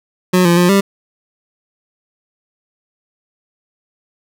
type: tone with pitch steps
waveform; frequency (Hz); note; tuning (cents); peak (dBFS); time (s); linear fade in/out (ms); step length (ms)
25% pulse; 182.2 / 172.2 / 177 / 197.6; F#3 / F3 / F3 / G3; -26 / -24 / +23 / +14; -5; 0.33-0.81; 10; 120
effects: none